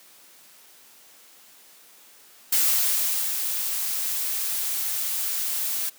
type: noise with ADSR envelope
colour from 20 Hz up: blue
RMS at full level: -20 dBFS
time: 2.52-5.9 s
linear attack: 8 ms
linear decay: 780 ms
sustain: -7 dB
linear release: 15 ms
effects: white hiss -52 dBFS RMS until 5.98 s + high-pass 200 Hz 12 dB/octave